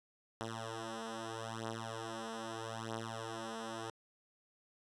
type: beating tone pair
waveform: 5% pulse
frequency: 112.5 / 113.29 Hz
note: A2 / A#2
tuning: +39 / -49 cents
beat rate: 0.79 Hz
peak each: -32 / -33 dBFS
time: 0.41-3.9 s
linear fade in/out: 0 ms
effects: resampled to 22050 Hz